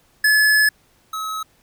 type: tone pair in turn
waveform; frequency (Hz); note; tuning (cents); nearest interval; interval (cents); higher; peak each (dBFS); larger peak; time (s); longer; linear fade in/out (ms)
square; 1714 / 1284; A6 / E6; -46 / -46; perfect fourth; 500; first; -13 / -25; first; 0.24-0.69 / 1.13-1.43; first; 5
effects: pink hiss -58 dBFS RMS until 1.62 s